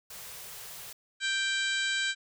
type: band-stop noise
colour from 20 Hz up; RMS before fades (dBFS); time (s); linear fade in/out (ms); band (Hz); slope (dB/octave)
white; -44; 0.1-0.93; 5; 210 to 370; 96
type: harmonic tone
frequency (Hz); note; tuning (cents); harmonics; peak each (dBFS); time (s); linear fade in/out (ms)
784; G5; 0; 2 / 3 / 4 / 5 / 6 / 7 / 8 / 9 / 10; -30 / -36 / -35 / -35 / -43 / -48 / -48 / -44 / -41; 1.2-2.15; 50
effects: none